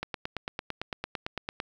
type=click train; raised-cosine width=0.3 ms; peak=-16 dBFS; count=15; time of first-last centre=0.03-1.601 s; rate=8.91 Hz; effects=9-bit